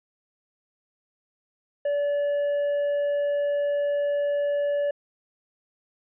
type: tone with hard clipping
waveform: triangle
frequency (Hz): 576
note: D5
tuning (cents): -34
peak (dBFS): -23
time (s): 1.85-4.91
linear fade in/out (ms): 5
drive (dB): 6
effects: resampled to 8000 Hz